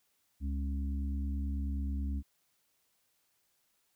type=harmonic tone; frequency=69.3 Hz; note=C#2; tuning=in tune; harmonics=1 / 3 / 4; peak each=-32 / -42 / -44 dBFS; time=0.4-2.23 s; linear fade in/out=50 ms; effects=white hiss -75 dBFS RMS until 3.95 s